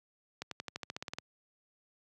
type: accelerating click train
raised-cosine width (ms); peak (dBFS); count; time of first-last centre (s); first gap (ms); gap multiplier
0.2; -21; 12; 0.42-1.185; 93; 0.94
effects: high-pass 100 Hz 12 dB/octave